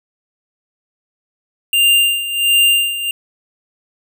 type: tone with tremolo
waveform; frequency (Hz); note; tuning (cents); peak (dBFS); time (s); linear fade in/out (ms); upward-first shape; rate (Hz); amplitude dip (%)
square; 2794; F7; 0; -9; 1.73-3.11; 2; sine; 1.4; 75
effects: none